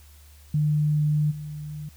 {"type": "tone with level steps", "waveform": "sine", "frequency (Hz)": 150.3, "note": "D3", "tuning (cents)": 40, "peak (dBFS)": [-19, -32], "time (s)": [0.54, 1.89], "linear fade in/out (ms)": 5, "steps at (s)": 1.3, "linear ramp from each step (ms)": 20, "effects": ["added 73 Hz sine -48 dBFS peak until 1.96 s", "white hiss -56 dBFS RMS until 1.96 s"]}